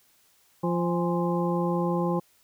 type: harmonic tone with a mistuned harmonic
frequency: 173.9 Hz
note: F3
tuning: 7 cents flat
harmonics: 1 / 2 / 3 / 5 / 6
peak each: -26 / -29 / -31 / -33 / -34 dBFS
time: 0.63-2.2 s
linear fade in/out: 10 ms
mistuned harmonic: 5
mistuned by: -81 cents
effects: white hiss -63 dBFS RMS until 2.43 s